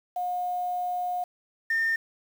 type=tone pair in turn; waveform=sine; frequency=720 / 1814.3 Hz; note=F#5 / A#6; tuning=-47 / -47 cents; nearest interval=octave + major third; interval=1600 cents; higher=second; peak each=-26 / -21 dBFS; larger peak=second; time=0.16-1.24 / 1.7-1.96 s; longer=first; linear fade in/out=5 ms; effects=tanh soft clip ceiling -20 dBFS + 8-bit